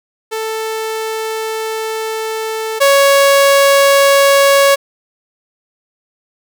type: tone pair in turn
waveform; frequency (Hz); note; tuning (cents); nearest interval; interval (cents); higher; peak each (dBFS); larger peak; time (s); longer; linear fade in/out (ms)
sawtooth; 441.5 / 556.3; A4 / C#5; +6 / +6; major third; 400; second; -14 / -3; second; 0.31-2.8 / 2.8-4.76; first; 20
effects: none